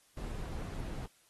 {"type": "noise", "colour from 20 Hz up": "brown", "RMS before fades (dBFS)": -40, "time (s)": [0.17, 1.06], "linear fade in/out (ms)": 2, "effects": ["white hiss -67 dBFS RMS until 1.29 s", "AAC 32 kbps"]}